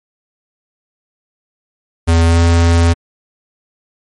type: tone with pitch glide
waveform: square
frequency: 83.1 to 84.5 Hz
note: E2 to E2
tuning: +15 to +43 cents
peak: -8 dBFS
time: 2.07-2.94 s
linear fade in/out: 20 ms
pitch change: +28 cents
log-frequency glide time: 2.24-2.41 s
effects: MP3 48 kbps